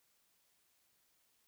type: silence
effects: white hiss -75 dBFS RMS until 1.47 s